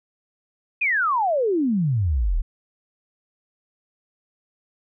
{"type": "exponential sweep", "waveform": "sine", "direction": "down", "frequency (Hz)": [2552, 34], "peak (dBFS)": -18, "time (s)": [0.81, 2.42], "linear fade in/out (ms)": 10, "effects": []}